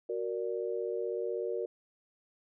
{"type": "chord", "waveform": "sine", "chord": "Gb augmented", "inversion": "none", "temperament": "equal", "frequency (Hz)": [370, 466.2, 587.3], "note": ["Gb4", "Bb4", "D5"], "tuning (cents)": [0, 0, 0], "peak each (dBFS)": [-36, -34, -40], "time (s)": [0.09, 1.66], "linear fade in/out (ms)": 5, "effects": []}